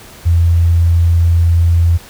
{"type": "tone", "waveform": "sine", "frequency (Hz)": 84.7, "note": "E2", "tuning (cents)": 48, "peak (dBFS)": -7, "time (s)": [0.25, 1.98], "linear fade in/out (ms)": 20, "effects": ["pink hiss -37 dBFS RMS until 2.09 s"]}